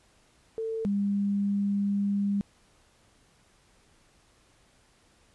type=tone pair in turn; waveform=sine; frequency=447.1 / 201 Hz; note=A4 / G3; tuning=+28 / +44 cents; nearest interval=octave + major second; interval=1384 cents; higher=first; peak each=-29 / -24 dBFS; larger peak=second; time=0.58-0.85 / 0.85-2.41 s; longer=second; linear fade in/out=0 ms; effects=pink hiss -63 dBFS RMS until 5.34 s + resampled to 24000 Hz